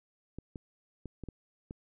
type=clicks; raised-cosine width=3 ms; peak=-28 dBFS; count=6; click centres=0.386 / 0.558 / 1.057 / 1.237 / 1.287 / 1.709 s; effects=none

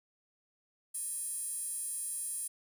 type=tone with high-pass filter; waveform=square; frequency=361 Hz; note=F#4; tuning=43 cents flat; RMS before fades=-38 dBFS; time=0.94-2.48 s; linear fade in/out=10 ms; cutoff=9800 Hz; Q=8.5; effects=none

